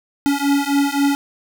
square beating tone pair, 280 / 283.8 Hz, C#4 / C#4, +18 / +41 cents, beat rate 3.8 Hz, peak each -19 dBFS, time 0.26-1.15 s, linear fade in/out 0 ms, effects none

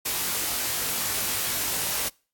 white noise with comb filter, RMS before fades -27 dBFS, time 0.05-2.09 s, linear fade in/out 10 ms, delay 20 ms, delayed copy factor +1, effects noise-tail reverb RT60 0.4 s tail -26 dB re dry + AAC 64 kbps

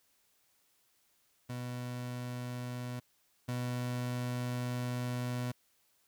30% pulse tone pair in turn, 123.47 / 123.47 Hz, B2 / B2, 0 / 0 cents, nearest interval unison, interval 0 cents, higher neither, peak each -35 / -31 dBFS, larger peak second, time 1.49-3 / 3.48-5.52 s, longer second, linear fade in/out 10 ms, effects white hiss -72 dBFS RMS until 6.07 s

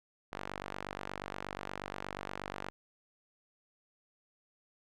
sawtooth tone with band-pass filter, 48.4 Hz, G1, 21 cents flat, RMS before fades -43 dBFS, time 0.32-2.7 s, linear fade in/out 0 ms, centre 1300 Hz, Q 0.66, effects none

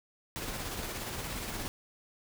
pink noise with tremolo, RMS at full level -37 dBFS, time 0.36-1.68 s, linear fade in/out 0 ms, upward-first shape square, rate 17 Hz, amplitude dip 25%, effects none

